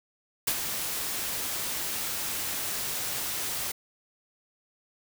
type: noise with ADSR envelope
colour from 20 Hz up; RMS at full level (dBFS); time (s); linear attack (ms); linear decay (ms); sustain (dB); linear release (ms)
white; -25; 0.47-3.72; 6; 63; -7; 8
effects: none